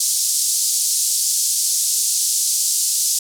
white band-pass noise, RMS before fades -19 dBFS, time 0-3.19 s, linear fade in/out 5 ms, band 5000 to 10000 Hz, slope 24 dB/octave, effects none

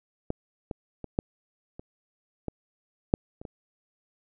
clicks, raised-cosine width 2 ms, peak -15 / -19 / -23 / -11 / -27 / -18 / -6 / -28 / -25 dBFS, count 9, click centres 0.304 / 0.712 / 1.043 / 1.189 / 1.795 / 2.483 / 3.139 / 3.415 / 3.452 s, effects none

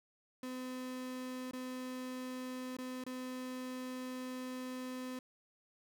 35% pulse tone with dropouts, 254.9 Hz, C4, 45 cents flat, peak -39 dBFS, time 0.43-5.19 s, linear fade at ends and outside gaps 2 ms, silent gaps 1.511-1.533 / 2.768-2.786 / 3.039-3.064 s, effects none

